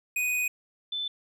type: tone pair in turn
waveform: square / sine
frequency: 2489 / 3520 Hz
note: D#7 / A7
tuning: 0 / 0 cents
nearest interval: tritone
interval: 600 cents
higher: second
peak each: -26 / -29 dBFS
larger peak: first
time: 0.16-0.48 / 0.92-1.08 s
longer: first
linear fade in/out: 5 ms
effects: none